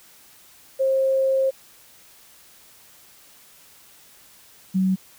sine tone pair in turn, 533 / 188.44 Hz, C5 / F#3, +32 / +32 cents, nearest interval octave + tritone, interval 1800 cents, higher first, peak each -17 dBFS, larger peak neither, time 0.79-1.51 / 4.74-4.96 s, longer first, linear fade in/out 20 ms, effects white hiss -51 dBFS RMS until 5.18 s

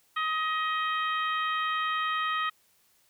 harmonic tone, 630 Hz, D#5, 21 cents sharp, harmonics 2 / 3 / 4 / 5 / 6, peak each -28 / -33 / -39 / -38 / -43 dBFS, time 0.16-2.5 s, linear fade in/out 10 ms, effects white hiss -66 dBFS RMS until 3.09 s

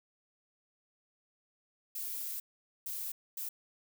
violet noise bursts at uneven times, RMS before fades -39 dBFS, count 3, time 1.95-2.4 / 2.86-3.12 / 3.37-3.49 s, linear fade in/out 5 ms, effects none

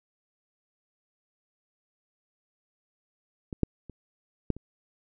clicks, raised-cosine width 3 ms, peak -22 / -9 / -29 / -12 / -29 dBFS, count 5, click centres 3.528 / 3.633 / 3.897 / 4.503 / 4.566 s, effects none

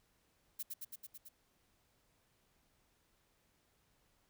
violet noise with echo, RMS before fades -41 dBFS, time 0.59-0.63 s, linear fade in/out 10 ms, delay 110 ms, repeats 6, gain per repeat -2 dB, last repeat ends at 1.29 s, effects pink hiss -75 dBFS RMS until 4.29 s

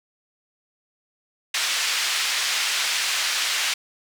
pink band-pass noise, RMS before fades -24 dBFS, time 1.54-3.74 s, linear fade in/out 5 ms, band 2000 to 6500 Hz, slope 12 dB/octave, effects none

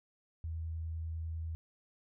sine tone with vibrato, 81.2 Hz, E2, 26 cents flat, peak -36 dBFS, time 0.44-1.55 s, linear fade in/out 0 ms, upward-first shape sine, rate 10 Hz, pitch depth 8 cents each way, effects none

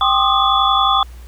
sine tone cluster, 785 / 1061 / 1202 / 1253 / 3434 Hz, G5 / C6 / D6 / D#6 / A7, +2 / +24 / +40 / +12 / -43 cents, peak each -18 dBFS, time 0.01-1.03 s, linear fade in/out 2 ms, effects added 60 Hz sine -33 dBFS peak until 1.27 s + pink hiss -48 dBFS RMS until 1.27 s

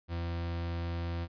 40% pulse tone, 85.1 Hz, F2, 44 cents flat, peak -32 dBFS, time 0.08-1.28 s, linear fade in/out 50 ms, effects resampled to 11025 Hz

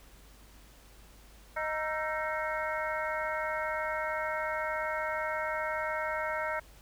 harmonic tone with a mistuned harmonic, 311.1 Hz, D#4, in tune, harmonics 2 / 3 / 4 / 5 / 6 / 7, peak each -35 / -37 / -38 / -39 / -40 / -40 dBFS, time 1.56-6.6 s, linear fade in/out 10 ms, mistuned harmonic 4, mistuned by +130 cents, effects added 50 Hz sine -55 dBFS peak until 6.81 s + pink hiss -58 dBFS RMS until 6.81 s

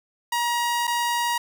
sawtooth tone with dropouts, 951 Hz, A#5, 34 cents sharp, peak -18 dBFS, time 0.32-1.38 s, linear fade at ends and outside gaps 5 ms, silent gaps 0.871-0.876 s, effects none

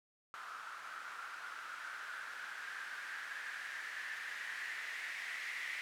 violet noise with low-pass filter sweep, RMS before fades -45 dBFS, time 0.34-5.81 s, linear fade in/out 0 ms, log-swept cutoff 1300 to 2000 Hz, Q 6.2, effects none

